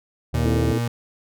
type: harmonic tone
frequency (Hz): 77.78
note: D#2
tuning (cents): 0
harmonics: 1 / 2 / 3 / 4 / 5 / 6 / 7 / 8 / 9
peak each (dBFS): -23 / -29 / -33 / -35 / -37 / -39 / -40 / -41 / -42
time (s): 0.33-0.73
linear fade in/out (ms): 10
type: tone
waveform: 35% pulse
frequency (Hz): 118.3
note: A#2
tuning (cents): +26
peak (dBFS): -20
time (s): 0.34-0.88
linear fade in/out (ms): 5
type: chord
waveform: sine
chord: A minor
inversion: first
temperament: equal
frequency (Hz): 261.6 / 329.6 / 440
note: C4 / E4 / A4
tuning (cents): 0 / 0 / 0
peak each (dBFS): -28 / -25 / -27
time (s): 0.45-0.78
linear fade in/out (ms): 0
effects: none